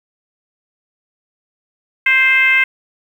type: tone with frequency modulation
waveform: sine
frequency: 2093 Hz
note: C7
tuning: in tune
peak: -9 dBFS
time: 2.06-2.64 s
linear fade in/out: 5 ms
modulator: 517 Hz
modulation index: 1
effects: 7-bit